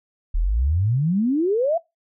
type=exponential sweep; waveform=sine; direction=up; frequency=36.13 to 698.5 Hz; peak=-17 dBFS; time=0.34-1.78 s; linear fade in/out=10 ms; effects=noise-tail reverb RT60 0.2 s tail -22 dB re dry